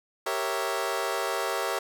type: chord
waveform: 20% pulse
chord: G diminished seventh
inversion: none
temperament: equal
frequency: 392 / 466.2 / 554.4 / 659.3 Hz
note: G4 / Bb4 / Db5 / Fb5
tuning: 0 / 0 / 0 / 0 cents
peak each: -28 dBFS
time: 0.26-1.79 s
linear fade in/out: 5 ms
effects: none